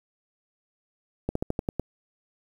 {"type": "slowing click train", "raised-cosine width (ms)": 2, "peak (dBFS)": -13, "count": 7, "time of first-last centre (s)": [1.29, 1.796], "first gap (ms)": 64, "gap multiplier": 1.11, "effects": ["8-bit"]}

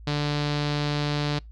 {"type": "tone with low-pass filter", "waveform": "sawtooth", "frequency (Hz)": 146.83, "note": "D3", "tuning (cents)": 0, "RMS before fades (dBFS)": -26, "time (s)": [0.07, 1.39], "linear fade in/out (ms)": 5, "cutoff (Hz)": 4300, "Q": 3, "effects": ["noise-tail reverb RT60 0.2 s tail -26 dB re dry", "added 55 Hz sine -41 dBFS peak until 1.51 s"]}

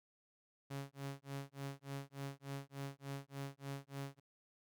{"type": "tone with tremolo", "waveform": "sawtooth", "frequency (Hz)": 138.59, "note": "C#3", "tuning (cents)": 0, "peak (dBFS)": -37, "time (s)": [0.7, 4.2], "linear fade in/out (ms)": 10, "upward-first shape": "sine", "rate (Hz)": 3.4, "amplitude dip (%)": 100, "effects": []}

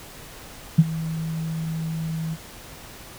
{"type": "tone with ADSR envelope", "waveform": "sine", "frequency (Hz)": 161.3, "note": "E3", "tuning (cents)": -37, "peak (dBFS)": -7, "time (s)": [0.78, 2.37], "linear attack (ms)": 11, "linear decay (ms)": 40, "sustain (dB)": -18, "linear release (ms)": 41, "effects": ["pink hiss -42 dBFS RMS until 3.18 s"]}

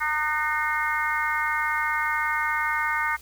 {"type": "harmonic tone with a mistuned harmonic", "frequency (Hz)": 305.6, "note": "D#4", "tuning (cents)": -31, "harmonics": [3, 4, 5, 6, 7], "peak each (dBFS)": [-29, -29, -29, -29, -29], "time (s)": [0, 3.17], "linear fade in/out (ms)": 20, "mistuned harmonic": 5, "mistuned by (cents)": -29, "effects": ["added 60 Hz sine -49 dBFS peak until 3.21 s", "white hiss -50 dBFS RMS until 3.21 s"]}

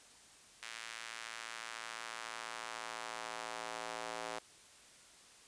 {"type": "tone with high-pass filter sweep", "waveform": "square", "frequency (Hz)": 57, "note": "A#1", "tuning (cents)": -38, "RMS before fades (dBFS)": -45, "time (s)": [0.62, 4.39], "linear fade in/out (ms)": 5, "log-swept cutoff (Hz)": [1900, 620], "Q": 1.1, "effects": ["white hiss -60 dBFS RMS until 5.47 s", "resampled to 22050 Hz"]}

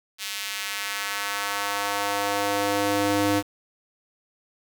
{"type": "tone with high-pass filter sweep", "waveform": "square", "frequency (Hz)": 101.2, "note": "G#2", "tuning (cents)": -44, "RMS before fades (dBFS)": -26, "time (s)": [0.18, 3.43], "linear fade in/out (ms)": 50, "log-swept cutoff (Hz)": [3000, 260], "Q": 1.1, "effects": ["7-bit"]}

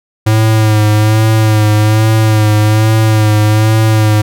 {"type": "tone with vibrato", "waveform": "square", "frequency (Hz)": 108.2, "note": "A2", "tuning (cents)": -29, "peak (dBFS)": -7, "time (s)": [0.26, 4.22], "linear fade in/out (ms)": 10, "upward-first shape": "sine", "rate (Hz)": 1.2, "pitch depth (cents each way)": 35, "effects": []}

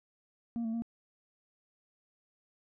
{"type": "tone with pitch steps", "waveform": "sine", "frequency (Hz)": [233.3, 224.8, 231.5], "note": ["A#3", "A3", "A#3"], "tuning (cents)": [2, 37, -12], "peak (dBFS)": -29, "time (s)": [0.56, 0.821], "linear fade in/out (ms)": 0, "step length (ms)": 87, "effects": ["tanh soft clip ceiling -31 dBFS"]}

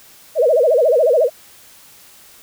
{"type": "tone with vibrato", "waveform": "sine", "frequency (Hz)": 554.4, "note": "C#5", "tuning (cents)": 0, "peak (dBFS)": -10, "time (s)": [0.35, 1.3], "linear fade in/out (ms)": 50, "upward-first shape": "sine", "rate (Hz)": 14, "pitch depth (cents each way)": 280, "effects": ["white hiss -45 dBFS RMS until 2.42 s"]}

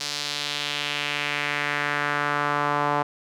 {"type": "tone with band-pass filter sweep", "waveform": "sawtooth", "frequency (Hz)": 145.8, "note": "D3", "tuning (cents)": -12, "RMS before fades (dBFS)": -26, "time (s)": [0, 3.03], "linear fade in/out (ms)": 10, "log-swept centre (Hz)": [4900, 940], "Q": 2, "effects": []}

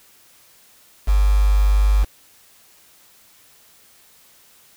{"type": "tone with quantisation", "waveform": "sine", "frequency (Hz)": 50.1, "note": "G1", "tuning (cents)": 38, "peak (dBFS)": -12, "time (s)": [1.07, 2.05], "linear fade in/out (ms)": 20, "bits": 5, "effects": ["white hiss -52 dBFS RMS until 4.76 s"]}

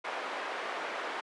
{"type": "band-pass noise", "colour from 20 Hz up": "pink", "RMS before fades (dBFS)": -37, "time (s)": [0.04, 1.21], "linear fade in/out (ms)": 10, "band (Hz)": [530, 2100], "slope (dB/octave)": 12, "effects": ["high-pass 300 Hz 12 dB/octave", "resampled to 24000 Hz"]}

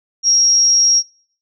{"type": "tone with amplitude modulation", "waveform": "sine", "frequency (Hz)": 5610, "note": "F8", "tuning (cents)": 7, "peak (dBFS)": -7, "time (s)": [0.23, 1.03], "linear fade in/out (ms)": 50, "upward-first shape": "sine", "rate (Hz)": 196, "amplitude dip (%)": 45, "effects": ["noise-tail reverb RT60 0.6 s tail -26 dB re dry"]}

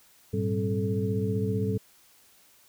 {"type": "tone cluster", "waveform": "sine", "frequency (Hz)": [103.5, 118.9, 192.2, 264.5, 435.2], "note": ["G#2", "A#2", "G3", "C4", "A4"], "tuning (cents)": [-5, 35, -34, 19, -19], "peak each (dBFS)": [-29, -34, -30, -36, -31], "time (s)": [0.33, 1.78], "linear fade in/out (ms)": 10, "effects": ["white hiss -59 dBFS RMS until 2.68 s"]}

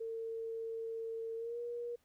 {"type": "tone with pitch glide", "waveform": "sine", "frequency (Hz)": [452.9, 476.5], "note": ["A#4", "A#4"], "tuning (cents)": [-50, 38], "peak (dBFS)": -38, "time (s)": [0, 1.96], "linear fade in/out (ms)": 10, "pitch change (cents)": 88, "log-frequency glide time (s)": [1.36, 1.59], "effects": ["pink hiss -75 dBFS RMS until 2.04 s"]}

